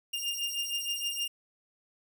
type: beating tone pair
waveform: sawtooth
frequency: 2805 / 2811.4 Hz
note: F7 / F7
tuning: +7 / +11 cents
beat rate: 6.4 Hz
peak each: -31 dBFS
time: 0.13-1.28 s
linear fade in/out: 10 ms
effects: none